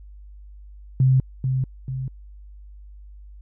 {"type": "tone with echo", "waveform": "sine", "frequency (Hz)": 130.81, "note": "C3", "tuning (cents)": 0, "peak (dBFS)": -13, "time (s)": [1, 1.2], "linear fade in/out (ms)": 2, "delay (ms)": 440, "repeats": 2, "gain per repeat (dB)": -6, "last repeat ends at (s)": 2.08, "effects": ["added 50 Hz sine -40 dBFS peak until 3.41 s"]}